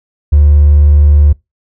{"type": "tone with hard clipping", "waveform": "triangle", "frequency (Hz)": 73.42, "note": "D2", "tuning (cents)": 0, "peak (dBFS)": -3, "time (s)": [0.32, 1.33], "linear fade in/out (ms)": 10, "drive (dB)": 3, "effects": ["noise-tail reverb RT60 0.2 s tail -24 dB re dry"]}